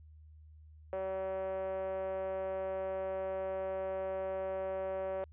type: tone with band-pass filter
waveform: 5% pulse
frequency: 190.2 Hz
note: F#3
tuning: 48 cents sharp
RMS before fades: -37 dBFS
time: 0.93-5.24 s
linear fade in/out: 0 ms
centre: 520 Hz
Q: 8.6
effects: added 77 Hz sine -53 dBFS peak until 5.32 s + resampled to 8000 Hz